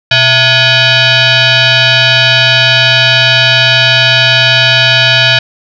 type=tone with frequency modulation; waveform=sine; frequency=659.3 Hz; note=E5; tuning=in tune; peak=-4 dBFS; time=0.11-5.39 s; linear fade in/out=5 ms; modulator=783 Hz; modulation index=4.8; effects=none